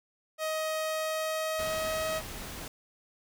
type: tone with pitch glide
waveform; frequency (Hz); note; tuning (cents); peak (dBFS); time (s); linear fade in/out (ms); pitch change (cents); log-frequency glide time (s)
sawtooth; 629 to 634.5; D#5 to D#5; +19 to +34; -26; 0.38-2.22; 50; +15; 0.8-1.98
type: noise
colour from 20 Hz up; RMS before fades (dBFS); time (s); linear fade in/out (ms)
pink; -41; 1.59-2.68; 2
effects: none